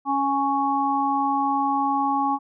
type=harmonic tone; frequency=277.2 Hz; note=C#4; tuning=in tune; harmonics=1 / 3 / 4; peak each=-26 / -22 / -25 dBFS; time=0.05-2.39 s; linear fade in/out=50 ms; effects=none